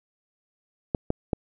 clicks, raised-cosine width 2 ms, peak -10 dBFS, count 3, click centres 0.948 / 1.104 / 1.332 s, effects none

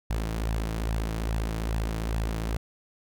sawtooth tone with flanger, 55 Hz, A1, in tune, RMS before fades -29 dBFS, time 0.1-2.57 s, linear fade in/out 5 ms, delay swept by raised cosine 1.1 to 6.5 ms, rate 2.4 Hz, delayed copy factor +0.5, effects none

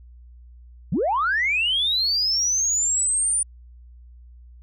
sine linear sweep, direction up, 123.47 to 9397 Hz, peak -18 dBFS, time 0.92-3.43 s, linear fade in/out 5 ms, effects tanh soft clip ceiling -14 dBFS + added 60 Hz sine -43 dBFS peak until 4.62 s

